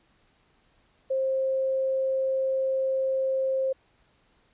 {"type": "tone", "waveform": "sine", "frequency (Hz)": 530, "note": "C5", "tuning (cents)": 22, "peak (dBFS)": -23, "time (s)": [1.1, 3.73], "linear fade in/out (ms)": 10, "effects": ["pink hiss -65 dBFS RMS until 4.53 s", "resampled to 8000 Hz"]}